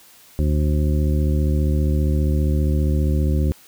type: harmonic tone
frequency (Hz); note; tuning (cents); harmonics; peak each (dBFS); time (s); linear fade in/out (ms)
75; D2; +37; 1 / 2 / 3 / 4 / 5 / 7; -17 / -23 / -27 / -29 / -31 / -34; 0.39-3.52; 0
effects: white hiss -49 dBFS RMS until 3.67 s